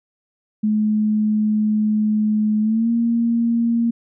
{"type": "tone with pitch glide", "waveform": "sine", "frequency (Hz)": [213.5, 232.8], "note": ["G#3", "A#3"], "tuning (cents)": [48, -2], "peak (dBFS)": -15, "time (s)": [0.63, 3.91], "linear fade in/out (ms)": 10, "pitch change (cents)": 150, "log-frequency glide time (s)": [2.61, 2.9], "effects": []}